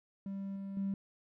triangle tone with level steps, 196 Hz, G3, in tune, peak -35 / -37 / -29 dBFS, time 0.26-0.94 s, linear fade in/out 2 ms, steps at 0.56 / 0.77 s, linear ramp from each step 2 ms, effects tanh soft clip ceiling -29 dBFS

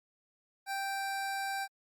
25% pulse tone, 784 Hz, G5, in tune, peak -30 dBFS, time 0.66-1.68 s, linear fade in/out 50 ms, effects Opus 48 kbps

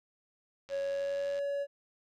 click train, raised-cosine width 0.2 ms, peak -33 dBFS, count 65, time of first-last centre 0.69-1.389 s, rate 91.5 Hz
triangle tone with pitch glide, 554.4 to 564.7 Hz, C#5 to C#5, 0 to +32 cents, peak -29 dBFS, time 0.69-1.67 s, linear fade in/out 50 ms, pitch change +32 cents, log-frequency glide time 0.8-1.38 s
effects none

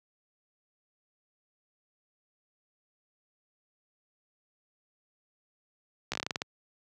slowing click train, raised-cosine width 0.2 ms, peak -14 dBFS, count 10, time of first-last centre 6.12-6.419 s, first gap 15 ms, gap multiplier 1.19, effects high-pass 100 Hz 12 dB/octave

